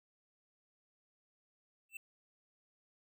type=tone with exponential growth; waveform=square; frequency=2669 Hz; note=E7; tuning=21 cents sharp; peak=-40 dBFS; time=1.89-1.97 s; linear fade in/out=5 ms; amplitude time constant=16 ms; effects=none